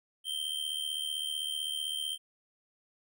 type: tone with amplitude modulation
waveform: square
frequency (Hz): 3136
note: G7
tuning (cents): 0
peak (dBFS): -30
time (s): 0.24-2.18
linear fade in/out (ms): 50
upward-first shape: sine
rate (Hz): 75.7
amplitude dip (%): 75
effects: none